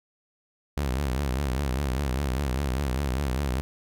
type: tone with vibrato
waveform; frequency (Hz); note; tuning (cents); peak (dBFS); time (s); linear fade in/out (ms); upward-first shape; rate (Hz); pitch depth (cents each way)
sawtooth; 67.2; C2; +47; -21; 0.77-3.61; 0; sine; 5; 150
effects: none